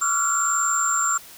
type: tone cluster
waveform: sine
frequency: 1165 / 1358 / 1419 / 7350 Hz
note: D6 / F6 / F6 / A#8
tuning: -14 / -49 / +27 / -25 cents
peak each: -25 / -25 / -29 / -22 dBFS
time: 0.01-1.18 s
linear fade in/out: 10 ms
effects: white hiss -44 dBFS RMS until 1.37 s